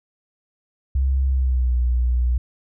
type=tone with pitch glide; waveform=sine; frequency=66.6 to 61.07 Hz; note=C2 to B1; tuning=+31 to -19 cents; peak=-16 dBFS; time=0.95-2.38 s; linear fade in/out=5 ms; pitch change=-150 cents; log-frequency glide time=1.27-1.75 s; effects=none